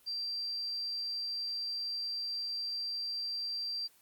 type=tone; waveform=sine; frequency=4709 Hz; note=D8; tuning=4 cents sharp; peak=-34 dBFS; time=0.06-3.88 s; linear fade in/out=20 ms; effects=white hiss -64 dBFS RMS until 4.01 s + Opus 24 kbps